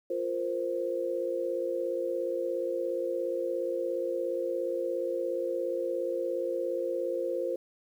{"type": "chord", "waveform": "sine", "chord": "F suspended fourth", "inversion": "none", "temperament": "equal", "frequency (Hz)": [349.2, 466.2, 523.3], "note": ["F4", "Bb4", "C5"], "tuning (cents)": [0, 0, 0], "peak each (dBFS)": [-34, -35, -31], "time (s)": [0.1, 7.56], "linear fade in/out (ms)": 5, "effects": ["10-bit"]}